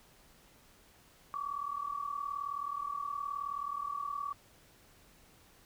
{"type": "tone pair together", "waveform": "sine", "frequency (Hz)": [1124, 1163], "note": ["C#6", "D6"], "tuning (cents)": [24, -17], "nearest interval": "minor second", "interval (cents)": 59, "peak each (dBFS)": [-38, -38], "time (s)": [1.34, 4.33], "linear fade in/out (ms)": 0, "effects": ["pink hiss -62 dBFS RMS until 5.65 s"]}